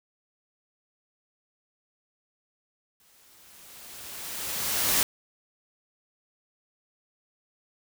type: noise with exponential growth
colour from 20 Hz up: white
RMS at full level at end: -22 dBFS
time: 3-5.03 s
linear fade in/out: 1 ms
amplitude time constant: 440 ms
effects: none